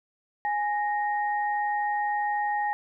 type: tone pair together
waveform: sine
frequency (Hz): 830.6 / 1861.9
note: G#5 / A#6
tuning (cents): 0 / -3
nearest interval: octave + major second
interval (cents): 1397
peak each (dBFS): -25 / -32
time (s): 0.45-2.73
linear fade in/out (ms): 0
effects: none